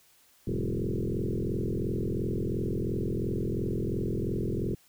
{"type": "tone with frequency modulation", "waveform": "sine", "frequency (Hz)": 118.8, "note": "A#2", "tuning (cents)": 33, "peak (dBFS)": -27, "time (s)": [0.47, 4.75], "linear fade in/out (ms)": 5, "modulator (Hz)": 42.9, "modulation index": 7.1, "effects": ["white hiss -62 dBFS RMS until 4.88 s"]}